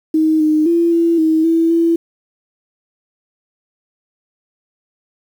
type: tone with pitch steps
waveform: sine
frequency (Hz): 314.8 / 308.2 / 338.5 / 335.6 / 317.8 / 329.3 / 333.8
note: D#4 / D#4 / E4 / E4 / D#4 / E4 / E4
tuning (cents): +20 / -16 / +46 / +31 / +37 / -2 / +22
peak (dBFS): -10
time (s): 0.14-1.96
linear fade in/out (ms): 5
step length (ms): 260
effects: 7-bit